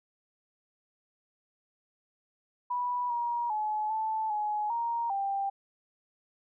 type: tone with pitch steps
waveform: sine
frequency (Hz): 981 / 951 / 853 / 876 / 842 / 935 / 790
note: B5 / A#5 / G#5 / A5 / G#5 / A#5 / G5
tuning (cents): -12 / +34 / +46 / -8 / +24 / +5 / +13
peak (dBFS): -28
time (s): 2.7-5.5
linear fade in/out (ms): 10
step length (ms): 400
effects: none